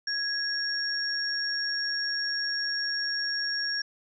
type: tone pair together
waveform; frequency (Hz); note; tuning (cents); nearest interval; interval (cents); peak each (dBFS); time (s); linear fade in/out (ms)
sine; 1661.2 / 5544; G#6 / F8; 0 / -14; octave + major sixth; 2086; -31 / -29; 0.07-3.82; 5
effects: none